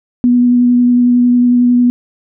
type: tone with vibrato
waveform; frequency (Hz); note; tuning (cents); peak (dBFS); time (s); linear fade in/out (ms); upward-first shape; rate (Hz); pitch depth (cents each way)
sine; 244.5; B3; -17; -6; 0.24-1.9; 0; sine; 11; 11
effects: none